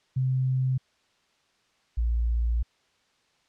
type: tone pair in turn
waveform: sine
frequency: 130 / 57.91 Hz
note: C3 / A#1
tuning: -11 / -11 cents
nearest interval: octave + major second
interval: 1400 cents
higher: first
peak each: -22 dBFS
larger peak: neither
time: 0.16-0.78 / 1.97-2.63 s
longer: second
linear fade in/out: 10 ms
effects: white hiss -67 dBFS RMS until 3.48 s + low-pass 5000 Hz 12 dB/octave